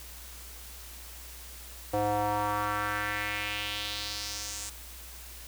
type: tone with band-pass filter sweep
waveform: square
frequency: 103.9 Hz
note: G#2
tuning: 1 cent sharp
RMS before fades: -32 dBFS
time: 1.93-4.7 s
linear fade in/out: 10 ms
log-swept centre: 610 to 7800 Hz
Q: 2.5
effects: added 60 Hz sine -47 dBFS peak until 5.47 s + white hiss -47 dBFS RMS until 5.47 s